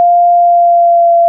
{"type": "tone with pitch glide", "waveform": "sine", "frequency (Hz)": [698.5, 682.9], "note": ["F5", "F5"], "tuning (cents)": [0, -39], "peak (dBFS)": -4, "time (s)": [0, 1.28], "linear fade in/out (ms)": 0, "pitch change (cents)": -39, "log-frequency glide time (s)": [0.31, 1.14], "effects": []}